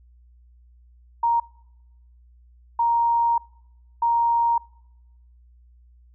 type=tone bursts at uneven times; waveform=sine; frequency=935 Hz; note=A#5; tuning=5 cents sharp; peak=-17 dBFS; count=3; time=1.23-1.4 / 2.79-3.38 / 4.02-4.58 s; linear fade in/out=5 ms; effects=noise-tail reverb RT60 0.9 s tail -25 dB re dry + added 60 Hz sine -50 dBFS peak until 6.14 s